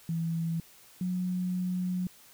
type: tone pair in turn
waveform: sine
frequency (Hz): 165.2 / 181.8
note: E3 / F#3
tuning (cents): +4 / -30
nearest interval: major second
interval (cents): 166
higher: second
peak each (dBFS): -28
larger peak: neither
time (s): 0.09-0.6 / 1.01-2.07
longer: second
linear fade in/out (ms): 2
effects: white hiss -56 dBFS RMS until 2.33 s